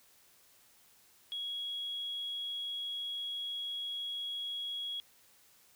sine tone, 3322 Hz, G#7, in tune, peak -35 dBFS, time 1.32-5 s, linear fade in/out 0 ms, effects tanh soft clip ceiling -31 dBFS + white hiss -64 dBFS RMS until 5.75 s

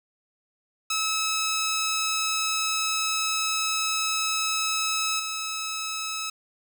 10% pulse tone with level steps, 1295 Hz, E6, 31 cents flat, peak -16 / -21 dBFS, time 0.9-6.3 s, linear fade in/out 5 ms, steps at 5.19 s, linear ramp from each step 10 ms, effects none

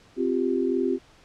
sine chord, C suspended fourth, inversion none, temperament equal, 261.6 / 349.2 / 392 Hz, C4 / F4 / G4, 0 / 0 / 0 cents, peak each -26 dBFS, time 0.16-0.99 s, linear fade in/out 50 ms, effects pink hiss -55 dBFS RMS until 1.24 s + low-pass 6000 Hz 12 dB/octave

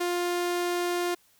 sawtooth tone, 351.8 Hz, F4, 13 cents sharp, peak -22 dBFS, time 0-1.15 s, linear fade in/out 10 ms, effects white hiss -63 dBFS RMS until 1.39 s

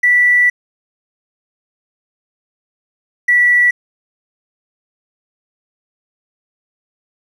triangle tone pair in turn, 1963 / 1952.3 Hz, B6 / B6, -11 / -20 cents, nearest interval unison, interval 9 cents, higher first, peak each -4 dBFS, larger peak neither, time 0.03-0.5 / 3.28-3.71 s, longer first, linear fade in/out 10 ms, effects tanh soft clip ceiling -6 dBFS

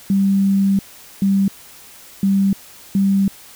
sine tone bursts at uneven times, 196 Hz, G3, in tune, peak -12 dBFS, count 4, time 0.1-0.79 / 1.22-1.48 / 2.23-2.53 / 2.95-3.28 s, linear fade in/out 2 ms, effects white hiss -42 dBFS RMS until 3.55 s

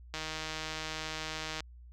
click train, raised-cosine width 0.2 ms, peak -20 dBFS, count 231, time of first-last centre 0.14-1.605 s, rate 157 Hz, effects added 60 Hz sine -49 dBFS peak until 1.92 s

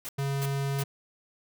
white noise bursts, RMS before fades -37 dBFS, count 3, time 0.05-0.824 s, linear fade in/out 0 ms, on 38 ms, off 330 ms
square tone, 138.59 Hz, C#3, in tune, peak -28 dBFS, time 0.18-0.84 s, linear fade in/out 10 ms
effects none

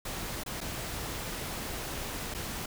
pink noise with dropouts, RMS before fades -37 dBFS, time 0.05-2.66 s, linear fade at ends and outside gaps 5 ms, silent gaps 0.436-0.461 / 0.606-0.612 / 2.341-2.346 s, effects none

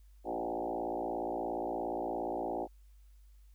sine tone with frequency modulation, 554.4 Hz, C#5, in tune, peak -33 dBFS, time 0.24-2.68 s, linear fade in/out 50 ms, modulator 57.1 Hz, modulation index 4.8, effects added 50 Hz sine -55 dBFS peak until 3.54 s + white hiss -75 dBFS RMS until 3.54 s

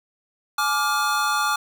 square chord, D diminished, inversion second, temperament just, 845.8 / 1174.7 / 1409.6 Hz, Ab5 / D6 / F6, +31 / 0 / +16 cents, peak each -27 / -24 / -25 dBFS, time 0.58-1.56 s, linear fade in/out 5 ms, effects none

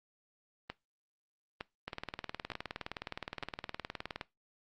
two click trains, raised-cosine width 0.3 ms, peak -22 / -22 dBFS, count 46 / 4, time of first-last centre 1.88-4.212 / 0.7-3.427 s, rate 19.3 / 1.1 Hz, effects noise-tail reverb RT60 0.2 s tail -20 dB re dry + Opus 24 kbps

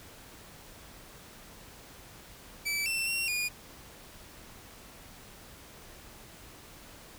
sawtooth tone with pitch steps, 2310 / 2686 / 2738 / 2441 Hz, D7 / E7 / F7 / D#7, -29 / +32 / -35 / -34 cents, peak -26 dBFS, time 2.65-3.49 s, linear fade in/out 20 ms, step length 210 ms, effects pink hiss -51 dBFS RMS until 7.18 s

